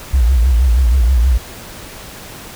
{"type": "tone with vibrato", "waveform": "sine", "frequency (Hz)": 61.4, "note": "B1", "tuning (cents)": -9, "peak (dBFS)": -8, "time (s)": [0.13, 1.38], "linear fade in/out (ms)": 10, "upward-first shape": "sine", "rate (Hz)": 6.3, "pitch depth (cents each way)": 160, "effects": ["pink hiss -33 dBFS RMS until 2.55 s"]}